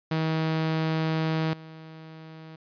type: tone with level steps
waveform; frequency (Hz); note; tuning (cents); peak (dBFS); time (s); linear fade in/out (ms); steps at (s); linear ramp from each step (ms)
sawtooth; 159.5; D#3; +43; -20 / -38; 0.11-2.56; 5; 1.53; 5
effects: resampled to 11025 Hz